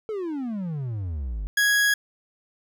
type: exponential sweep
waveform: triangle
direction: down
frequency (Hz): 450 to 46.15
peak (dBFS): -25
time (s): 0.09-1.47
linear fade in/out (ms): 0
type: tone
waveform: 40% pulse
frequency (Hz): 1661.2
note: G#6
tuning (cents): 0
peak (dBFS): -17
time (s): 1.57-1.94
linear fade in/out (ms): 5
effects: none